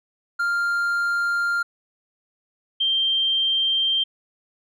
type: tone pair in turn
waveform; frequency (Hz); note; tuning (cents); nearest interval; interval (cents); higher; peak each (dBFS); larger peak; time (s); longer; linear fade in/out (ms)
triangle / sine; 1396.9 / 3160; F6 / G7; 0 / +13; octave + major second; 1413; second; -18; neither; 0.39-1.63 / 2.8-4.04; neither; 10
effects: none